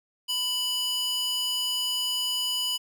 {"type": "tone with high-pass filter", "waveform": "square", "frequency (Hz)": 990, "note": "B5", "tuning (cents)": 4, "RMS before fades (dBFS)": -28, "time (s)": [0.28, 2.78], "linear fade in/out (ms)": 20, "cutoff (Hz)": 3400, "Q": 2.5, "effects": []}